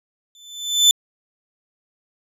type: tone with exponential growth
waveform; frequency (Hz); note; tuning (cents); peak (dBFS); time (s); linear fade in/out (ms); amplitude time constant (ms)
30% pulse; 3520; A7; 0; -5; 0.35-0.91; 1; 120
effects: resampled to 32000 Hz